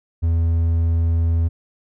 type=tone; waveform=triangle; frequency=83 Hz; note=E2; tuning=12 cents sharp; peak=-13 dBFS; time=0.22-1.49 s; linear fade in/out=20 ms; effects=none